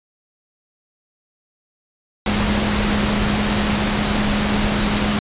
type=tone in noise; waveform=sine; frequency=207.7 Hz; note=G#3; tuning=in tune; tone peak=-20 dBFS; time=2.26-5.19 s; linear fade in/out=2 ms; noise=pink; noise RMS=-20 dBFS; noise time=2.26-5.19 s; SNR=-3 dB; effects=resampled to 8000 Hz